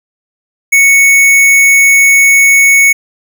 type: tone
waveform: square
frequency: 2217 Hz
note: C#7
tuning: in tune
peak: -4 dBFS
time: 0.72-2.93 s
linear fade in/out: 10 ms
effects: none